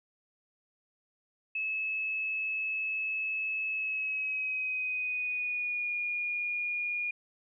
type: tone with pitch glide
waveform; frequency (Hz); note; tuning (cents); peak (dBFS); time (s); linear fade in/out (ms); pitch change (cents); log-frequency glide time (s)
sine; 2594 to 2434; E7 to D#7; -28 to -39; -30; 1.55-7.11; 5; -111; 3.68-5.94
effects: none